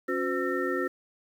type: tone cluster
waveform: sine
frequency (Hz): 274.8 / 363.1 / 512 / 1339 / 1829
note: C#4 / F#4 / C5 / E6 / A#6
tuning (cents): -15 / -33 / -38 / +27 / -33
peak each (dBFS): -33 / -30 / -33 / -34 / -34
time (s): 0.08-0.88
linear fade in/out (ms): 10
effects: 9-bit